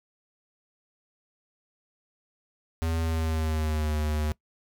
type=tone with pitch glide; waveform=square; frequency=81.9 to 75.98 Hz; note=E2 to D#2; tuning=-11 to -41 cents; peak=-26 dBFS; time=2.82-4.32 s; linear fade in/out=0 ms; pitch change=-130 cents; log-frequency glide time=3-3.94 s; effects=noise-tail reverb RT60 0.1 s tail -22 dB re dry